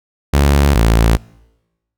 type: tone pair in turn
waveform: sawtooth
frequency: 70.8 / 56.19 Hz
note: C#2 / A1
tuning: +37 / +37 cents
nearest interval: major third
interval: 400 cents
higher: first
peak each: -5 dBFS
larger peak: neither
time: 0.33-0.75 / 0.75-1.17 s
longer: neither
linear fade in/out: 10 ms
effects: noise-tail reverb RT60 1.0 s tail -25 dB re dry